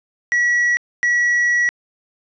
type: tone bursts at uneven times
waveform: triangle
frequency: 1931 Hz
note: B6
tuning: 39 cents flat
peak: -12 dBFS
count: 2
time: 0.32-0.77 / 1.03-1.69 s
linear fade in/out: 0 ms
effects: resampled to 16000 Hz + 9-bit